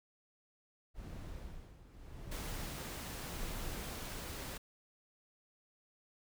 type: noise with tremolo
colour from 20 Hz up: brown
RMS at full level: -44 dBFS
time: 0.94-4.52 s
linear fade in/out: 50 ms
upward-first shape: sine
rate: 0.84 Hz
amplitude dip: 75%
type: noise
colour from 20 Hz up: pink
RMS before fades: -45 dBFS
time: 2.31-4.58 s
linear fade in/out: 10 ms
effects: none